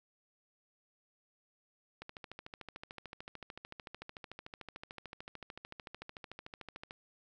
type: click train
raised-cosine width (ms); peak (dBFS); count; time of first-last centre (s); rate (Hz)
0.3; -29; 67; 2.02-6.909; 13.5
effects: none